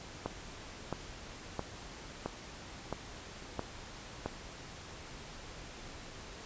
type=click train; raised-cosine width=1 ms; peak=-20 dBFS; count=7; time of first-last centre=0.26-4.26 s; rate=1.5 Hz; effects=pink hiss -48 dBFS RMS until 6.45 s + resampled to 16000 Hz